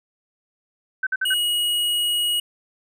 sine tone bursts, 1532 Hz, G6, 40 cents flat, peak -19 dBFS, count 4, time 1.03-1.341 s, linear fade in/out 5 ms, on 38 ms, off 53 ms
square tone, 2900 Hz, F#7, 35 cents flat, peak -20 dBFS, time 1.25-2.4 s, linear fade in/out 5 ms
effects none

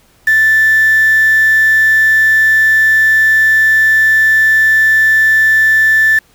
sine tone with quantisation, 1760 Hz, A6, in tune, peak -6 dBFS, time 0.27-6.19 s, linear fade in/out 5 ms, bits 4, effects pink hiss -50 dBFS RMS until 6.34 s

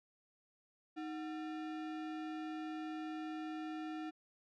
sine tone with sample-and-hold, 312.5 Hz, D#4, 8 cents sharp, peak -40 dBFS, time 0.96-4.11 s, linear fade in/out 20 ms, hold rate 1050 Hz, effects low-pass 3000 Hz 12 dB/octave

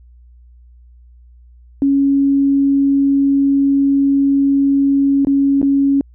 sine tone with dropouts, 277.2 Hz, C#4, in tune, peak -10 dBFS, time 1.82-6.01 s, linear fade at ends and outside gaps 1 ms, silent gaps 5.249-5.27 / 5.616-5.628 s, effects added 60 Hz sine -41 dBFS peak until 6.14 s

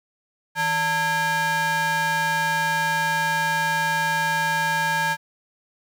square ring-modulated tone, 370 Hz, F#4, in tune, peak -18 dBFS, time 0.55-5.17 s, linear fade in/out 50 ms, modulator 1270 Hz, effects 10-bit

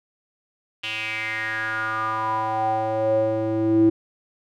square tone with band-pass filter sweep, 110 Hz, A2, in tune, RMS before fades -23 dBFS, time 0.83-3.9 s, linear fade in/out 10 ms, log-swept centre 2900 to 320 Hz, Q 6.3, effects none

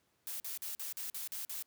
blue noise bursts, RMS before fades -41 dBFS, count 8, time 0.27-1.625 s, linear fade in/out 0 ms, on 130 ms, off 45 ms, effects pink hiss -75 dBFS RMS until 1.66 s + high-pass 100 Hz 12 dB/octave

